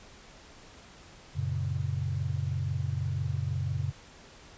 sine chord, F# major, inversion none, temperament equal, 92.5 / 116.54 / 138.59 Hz, F#2 / A#2 / C#3, 0 / 0 / 0 cents, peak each -32 / -34 / -32 dBFS, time 1.35-3.92 s, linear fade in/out 20 ms, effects pink hiss -52 dBFS RMS until 4.57 s + resampled to 16000 Hz

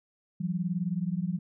sine beating tone pair, 169.5 / 188.5 Hz, E3 / F#3, +49 / +32 cents, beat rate 19 Hz, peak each -30 / -31 dBFS, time 0.4-1.39 s, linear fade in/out 10 ms, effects none

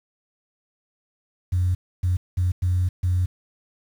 sine tone bursts at uneven times, 90.3 Hz, F#2, 42 cents flat, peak -17 dBFS, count 5, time 1.52-1.75 / 2.03-2.17 / 2.37-2.52 / 2.62-2.89 / 3.03-3.26 s, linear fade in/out 10 ms, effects tanh soft clip ceiling -14 dBFS + 8-bit

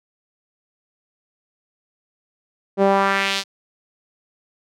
sawtooth tone with band-pass filter sweep, 196 Hz, G3, in tune, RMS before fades -18 dBFS, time 2.77-3.44 s, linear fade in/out 50 ms, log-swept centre 450 to 4800 Hz, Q 1.6, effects none

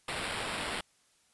white noise with sample-and-hold, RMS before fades -36 dBFS, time 0.08-0.81 s, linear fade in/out 5 ms, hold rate 6300 Hz, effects white hiss -68 dBFS RMS until 1.33 s + resampled to 24000 Hz

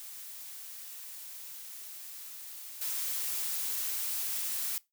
blue noise with level steps, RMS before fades -45 / -34 dBFS, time 0-4.78 s, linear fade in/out 0 ms, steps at 2.81 s, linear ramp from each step 5 ms, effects noise-tail reverb RT60 0.2 s tail -21 dB re dry

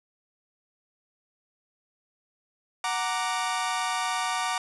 sawtooth chord, Gb augmented, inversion none, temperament equal, 740 / 932.3 / 1174.7 Hz, Gb5 / Bb5 / D6, 0 / 0 / 0 cents, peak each -27 dBFS, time 2.84-4.58 s, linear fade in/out 2 ms, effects resampled to 24000 Hz + 8-bit

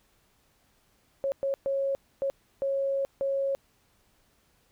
sine tone bursts at uneven times, 548 Hz, C#5, 20 cents flat, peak -25 dBFS, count 6, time 1.24-1.32 / 1.43-1.54 / 1.66-1.95 / 2.22-2.3 / 2.62-3.05 / 3.21-3.55 s, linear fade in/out 0 ms, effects pink hiss -67 dBFS RMS until 4.71 s

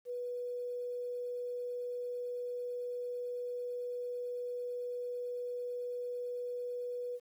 sine tone with quantisation, 489.9 Hz, B4, 14 cents flat, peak -36 dBFS, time 0.05-7.2 s, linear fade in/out 50 ms, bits 11, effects none

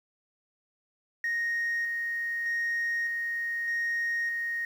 sine tone with tremolo, 1864.7 Hz, A#6, in tune, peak -25 dBFS, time 1.24-4.65 s, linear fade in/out 2 ms, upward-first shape square, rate 0.82 Hz, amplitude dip 30%, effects tanh soft clip ceiling -24 dBFS + 9-bit

